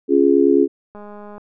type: chord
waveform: sine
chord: Db major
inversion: none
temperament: just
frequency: 277.2 / 346.5 / 415.8 Hz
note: Db4 / F4 / Ab4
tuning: 0 / -14 / +2 cents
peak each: -15 dBFS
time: 0.08-0.68 s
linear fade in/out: 50 ms
type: click train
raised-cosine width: 1 ms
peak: -25 dBFS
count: 90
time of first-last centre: 0.95-1.38 s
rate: 207 Hz
effects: none